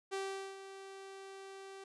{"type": "tone with ADSR envelope", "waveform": "sawtooth", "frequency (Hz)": 388.4, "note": "G4", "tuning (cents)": -16, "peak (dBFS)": -32, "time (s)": [0.11, 1.84], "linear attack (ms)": 26, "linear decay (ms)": 420, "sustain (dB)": -12, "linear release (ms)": 4, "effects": ["resampled to 22050 Hz"]}